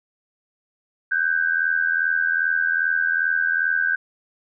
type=tone pair together; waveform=sine; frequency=1517.5 / 1600 Hz; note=F#6 / G6; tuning=+43 / +35 cents; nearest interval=minor second; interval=92 cents; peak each=-21 dBFS; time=1.11-3.96 s; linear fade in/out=10 ms; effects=none